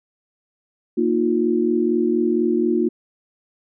sine chord, Bb suspended fourth, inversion none, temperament equal with one note detuned, 233.1 / 311.1 / 355.3 Hz, Bb3 / Eb4 / F4, 0 / 0 / +30 cents, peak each -21 / -22 / -19 dBFS, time 0.97-2.89 s, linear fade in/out 10 ms, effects none

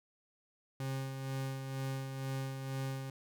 40% pulse tone with tremolo, 134.1 Hz, C3, 43 cents sharp, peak -34 dBFS, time 0.8-3.1 s, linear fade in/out 2 ms, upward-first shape sine, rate 2.1 Hz, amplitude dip 45%, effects none

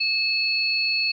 sine tone pair together, 2600 / 4373 Hz, E7 / C#8, -24 / -24 cents, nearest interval major sixth, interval 900 cents, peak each -23 dBFS, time 0-1.12 s, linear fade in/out 10 ms, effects none

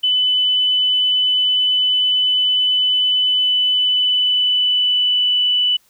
sine tone with pitch glide, 3003 to 2977 Hz, F#7 to F#7, +25 to +10 cents, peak -13 dBFS, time 0.03-5.77 s, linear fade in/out 10 ms, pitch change -15 cents, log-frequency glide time 3.32-5.44 s, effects white hiss -57 dBFS RMS until 5.89 s

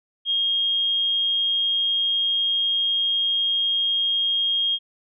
sine tone, 3244 Hz, G#7, 41 cents flat, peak -19 dBFS, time 0.25-4.79 s, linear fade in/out 50 ms, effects none

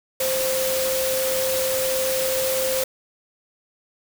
sine tone in noise, 523.3 Hz, C5, in tune, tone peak -22 dBFS, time 0.2-2.84 s, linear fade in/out 5 ms, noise white, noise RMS -26 dBFS, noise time 0.2-2.84 s, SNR +1 dB, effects none

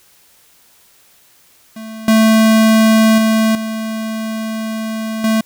square tone with level steps, 220.7 Hz, A3, 5 cents sharp, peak -28 / -8 / -11 / -20 / -12 dBFS, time 1.76-5.41 s, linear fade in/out 5 ms, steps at 2.08 / 3.18 / 3.55 / 5.24 s, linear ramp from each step 2 ms, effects white hiss -50 dBFS RMS until 5.45 s

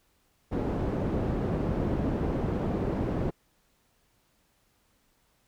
white low-pass noise, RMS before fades -29 dBFS, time 0.51-3.31 s, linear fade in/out 20 ms, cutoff 350 Hz, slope 12 dB/octave, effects pink hiss -69 dBFS RMS until 5.47 s

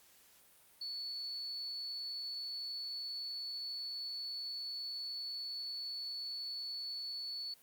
sine tone, 4435 Hz, C#8, in tune, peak -39 dBFS, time 0.81-7.54 s, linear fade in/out 5 ms, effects white hiss -64 dBFS RMS until 7.62 s + Opus 48 kbps

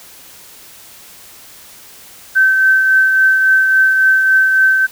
sine tone with tremolo, 1543 Hz, G6, 28 cents flat, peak -6 dBFS, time 2.35-4.87 s, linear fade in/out 20 ms, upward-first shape triangle, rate 3.6 Hz, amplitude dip 40%, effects white hiss -39 dBFS RMS until 4.91 s

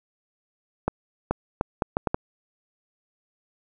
accelerating click train, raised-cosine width 1 ms, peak -8 dBFS, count 7, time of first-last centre 0.88-2.145 s, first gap 430 ms, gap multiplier 0.7, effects none

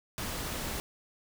pink noise, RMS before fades -36 dBFS, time 0.18-0.8 s, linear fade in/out 0 ms, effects none

